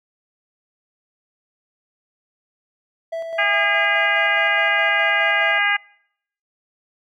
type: tone with tremolo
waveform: triangle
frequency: 659.3 Hz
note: E5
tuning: in tune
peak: -21 dBFS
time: 3.12-5.59 s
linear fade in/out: 10 ms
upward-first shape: square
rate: 4.8 Hz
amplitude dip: 35%
type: harmonic tone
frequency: 407.4 Hz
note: G#4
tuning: 33 cents flat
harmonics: 2 / 3 / 4 / 5 / 6 / 7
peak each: -25 / -27 / -20 / -20 / -25 / -28 dBFS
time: 3.38-5.77 s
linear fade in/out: 10 ms
effects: noise-tail reverb RT60 0.7 s tail -25 dB re dry